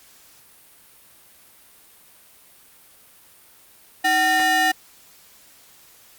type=ring-modulated tone; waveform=square; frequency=535 Hz; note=C5; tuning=38 cents sharp; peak=-14 dBFS; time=4.04-4.72 s; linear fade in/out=10 ms; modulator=1290 Hz; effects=white hiss -51 dBFS RMS until 6.18 s + Opus 48 kbps